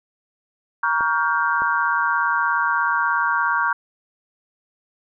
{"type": "chord", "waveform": "sine", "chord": "G half-diminished seventh", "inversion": "first", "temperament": "just", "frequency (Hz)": [940.8, 1128.9, 1411.2, 1568], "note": ["Bb5", "Db6", "F6", "G6"], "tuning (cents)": [16, 31, 18, 0], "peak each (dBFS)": -23, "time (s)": [0.83, 3.73], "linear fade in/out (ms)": 5}
{"type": "clicks", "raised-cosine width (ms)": 1, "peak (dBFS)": -19, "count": 2, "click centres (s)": [1.008, 1.62]}
{"effects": []}